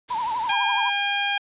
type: noise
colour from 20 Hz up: white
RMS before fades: -35 dBFS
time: 0.08-0.53 s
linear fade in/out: 20 ms
type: tone with vibrato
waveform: sine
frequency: 932.3 Hz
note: A#5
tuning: in tune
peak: -23 dBFS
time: 0.1-0.9 s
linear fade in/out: 10 ms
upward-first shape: triangle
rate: 12 Hz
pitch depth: 150 cents each way
type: harmonic tone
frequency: 807 Hz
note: G#5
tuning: 50 cents flat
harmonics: 1 / 2 / 3 / 4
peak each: -27 / -27 / -27 / -27 dBFS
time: 0.49-1.38 s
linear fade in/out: 5 ms
effects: resampled to 8000 Hz